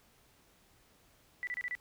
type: tone bursts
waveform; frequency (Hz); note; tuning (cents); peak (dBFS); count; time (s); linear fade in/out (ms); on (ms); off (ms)
sine; 1973; B6; -2; -34; 5; 1.43-1.751; 0; 41; 29
effects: pink hiss -66 dBFS RMS until 1.8 s